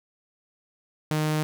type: tone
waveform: sawtooth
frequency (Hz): 153.9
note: D#3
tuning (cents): -19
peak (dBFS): -19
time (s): 1.11-1.43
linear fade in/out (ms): 0
effects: none